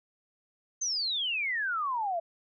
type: exponential sweep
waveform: sine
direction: down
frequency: 6360 to 650 Hz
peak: -28 dBFS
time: 0.81-2.2 s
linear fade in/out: 10 ms
effects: none